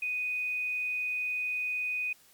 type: tone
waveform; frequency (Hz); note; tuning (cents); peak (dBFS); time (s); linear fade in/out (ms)
sine; 2489; D#7; 0; -29; 0.02-2.13; 5
effects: white hiss -60 dBFS RMS until 2.33 s + MP3 96 kbps